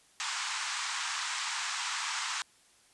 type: band-pass noise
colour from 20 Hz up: pink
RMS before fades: -35 dBFS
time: 0.2-2.42 s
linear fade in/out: 0 ms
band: 900 to 8300 Hz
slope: 48 dB/octave
effects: white hiss -63 dBFS RMS until 2.93 s + resampled to 24000 Hz